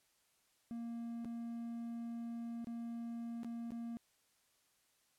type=tone with dropouts; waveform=triangle; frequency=233.1 Hz; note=A#3; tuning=in tune; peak=-39 dBFS; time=0.71-3.97 s; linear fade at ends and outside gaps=0 ms; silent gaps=1.247-1.255 / 2.645-2.671 / 3.433-3.446 / 3.706-3.719 s; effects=white hiss -75 dBFS RMS until 5.18 s + low-pass 12000 Hz 12 dB/octave